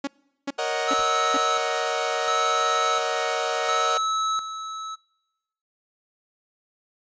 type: tone bursts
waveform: sawtooth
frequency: 279 Hz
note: C#4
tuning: 11 cents sharp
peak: -21 dBFS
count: 4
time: 0.04-1.372 s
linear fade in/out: 5 ms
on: 33 ms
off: 400 ms
type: chord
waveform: sawtooth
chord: D# minor seventh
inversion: second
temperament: equal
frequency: 466.2 / 554.4 / 622.3 / 740 Hz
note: A#4 / C#5 / D#5 / F#5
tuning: 0 / 0 / 0 / 0 cents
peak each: -26 / -28 / -25 / -25 dBFS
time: 0.58-3.98 s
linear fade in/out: 10 ms
type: tone with tremolo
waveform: square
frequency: 1300 Hz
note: E6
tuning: 24 cents flat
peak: -23 dBFS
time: 0.87-4.96 s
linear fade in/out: 20 ms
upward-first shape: square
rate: 0.71 Hz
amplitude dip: 65%
type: noise with exponential decay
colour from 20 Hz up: pink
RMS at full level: -36 dBFS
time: 0.99-1.12 s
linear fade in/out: 2 ms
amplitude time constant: 27 ms
effects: noise-tail reverb RT60 1.0 s tail -25 dB re dry + resampled to 16000 Hz